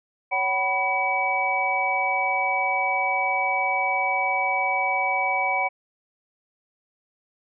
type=tone cluster; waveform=sine; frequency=558 / 757 / 983 / 2280 Hz; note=C#5 / F#5 / B5 / C#7; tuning=+11 / +39 / -8 / +48 cents; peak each=-32 / -25 / -28 / -24 dBFS; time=0.31-5.69 s; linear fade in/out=20 ms; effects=none